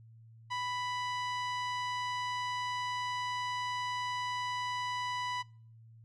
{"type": "tone with low-pass filter", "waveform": "sawtooth", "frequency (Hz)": 990, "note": "B5", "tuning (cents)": 4, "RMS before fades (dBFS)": -36, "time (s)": [0.5, 5.43], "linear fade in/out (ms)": 20, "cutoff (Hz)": 4600, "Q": 0.78, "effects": ["noise-tail reverb RT60 0.5 s tail -26 dB re dry", "added 113 Hz sine -53 dBFS peak until 6.04 s"]}